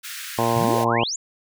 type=high-pass noise; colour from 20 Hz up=pink; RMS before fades=-34 dBFS; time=0.03-0.85 s; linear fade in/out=20 ms; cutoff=1400 Hz; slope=48 dB/octave
type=harmonic tone; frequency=116.4 Hz; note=A#2; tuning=2 cents flat; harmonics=1 / 2 / 3 / 4 / 5 / 6 / 7 / 8 / 9; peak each=-27 / -27 / -27 / -27 / -27 / -27 / -27 / -27 / -27 dBFS; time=0.38-1.04 s; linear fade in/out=5 ms
type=exponential sweep; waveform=sine; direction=up; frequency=110 to 7459 Hz; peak=-24 dBFS; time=0.56-1.16 s; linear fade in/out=5 ms
effects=none